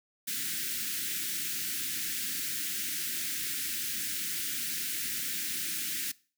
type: band-stop noise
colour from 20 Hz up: white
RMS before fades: -34 dBFS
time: 0.27-6.12 s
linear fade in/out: 10 ms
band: 350 to 1500 Hz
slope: 48 dB/octave
effects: noise-tail reverb RT60 0.4 s tail -22 dB re dry + high-pass 150 Hz 12 dB/octave